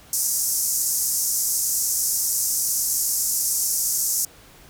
pink band-pass noise, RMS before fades -23 dBFS, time 0.13-4.25 s, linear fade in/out 2 ms, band 5600 to 15000 Hz, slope 48 dB/octave, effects pink hiss -49 dBFS RMS until 4.69 s

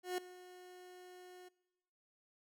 30% pulse tone with ADSR envelope, 362.8 Hz, F#4, 34 cents flat, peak -32 dBFS, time 0.03-1.49 s, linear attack 150 ms, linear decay 4 ms, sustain -19 dB, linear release 12 ms, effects noise-tail reverb RT60 1.0 s tail -22 dB re dry

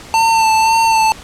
square tone with vibrato, 894 Hz, A5, 27 cents sharp, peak -10 dBFS, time 0.14-1.12 s, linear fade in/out 0 ms, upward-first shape sine, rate 1.9 Hz, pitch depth 25 cents each way, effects pink hiss -35 dBFS RMS until 1.23 s + low-pass 9000 Hz 12 dB/octave

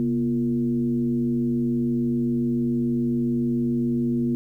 sine tone with frequency modulation, 239.8 Hz, A#3, 49 cents sharp, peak -20 dBFS, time 0-4.35 s, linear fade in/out 0 ms, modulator 107 Hz, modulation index 0.73, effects 10-bit

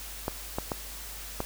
clicks, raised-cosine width 1 ms, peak -15 dBFS, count 4, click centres 0.281 / 0.585 / 0.718 / 1.404 s, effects added 50 Hz sine -44 dBFS peak until 1.45 s + white hiss -42 dBFS RMS until 1.45 s

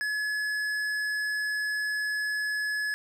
sine tone with tanh clipping, 1702 Hz, G#6, 42 cents sharp, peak -29 dBFS, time 0.01-2.94 s, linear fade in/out 0 ms, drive 12 dB, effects none

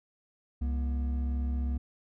triangle tone pair together, 67.51 / 240 Hz, C#2 / B3, -45 / -49 cents, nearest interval octave + minor seventh, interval 2196 cents, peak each -26 / -37 dBFS, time 0.61-1.78 s, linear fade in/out 10 ms, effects none

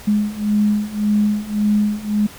sine beating tone pair, 208.1 / 209.9 Hz, G#3 / G#3, +4 / +19 cents, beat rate 1.8 Hz, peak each -19 / -17 dBFS, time 0.07-2.27 s, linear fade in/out 10 ms, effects pink hiss -39 dBFS RMS until 2.38 s

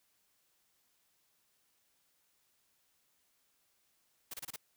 white noise bursts, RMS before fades -43 dBFS, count 5, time 4.31-4.562 s, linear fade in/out 5 ms, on 28 ms, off 28 ms, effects white hiss -75 dBFS RMS until 4.76 s

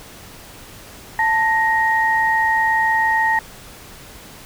sine tone pair together, 884 / 1873.1 Hz, A5 / A#6, +8 / +8 cents, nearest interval octave + minor second, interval 1300 cents, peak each -17 dBFS, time 1.19-3.39 s, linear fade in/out 2 ms, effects pink hiss -40 dBFS RMS until 4.45 s

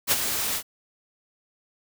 white noise with ADSR envelope, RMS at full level -19 dBFS, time 0.07-0.63 s, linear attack 48 ms, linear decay 31 ms, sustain -8 dB, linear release 72 ms, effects none

